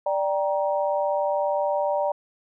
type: chord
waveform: sine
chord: G minor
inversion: second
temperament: just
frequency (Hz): 588 / 784 / 940.8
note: D5 / G5 / Bb5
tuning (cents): +2 / 0 / +16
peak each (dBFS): -23 / -28 / -28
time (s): 0.06-2.12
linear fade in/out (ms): 5
effects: none